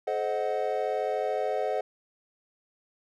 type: chord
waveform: triangle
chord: A diminished seventh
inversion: none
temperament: equal with one note detuned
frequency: 429.5 / 523.3 / 622.3 / 740 Hz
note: A4 / C5 / Eb5 / Gb5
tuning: -42 / 0 / 0 / 0 cents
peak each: -30 dBFS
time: 0.07-1.81 s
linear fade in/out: 5 ms
effects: none